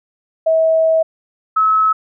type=tone pair in turn; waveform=sine; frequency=645 / 1292.2 Hz; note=E5 / E6; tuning=-38 / -35 cents; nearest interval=octave; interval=1203 cents; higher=second; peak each=-10 dBFS; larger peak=neither; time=0.46-1.03 / 1.56-1.93 s; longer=first; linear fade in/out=10 ms; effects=none